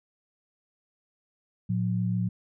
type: tone pair together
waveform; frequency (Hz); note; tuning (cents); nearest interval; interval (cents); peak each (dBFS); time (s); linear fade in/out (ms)
sine; 113.41 / 180.3; A#2 / F#3; -47 / -45; minor sixth; 802; -27; 1.69-2.29; 10
effects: none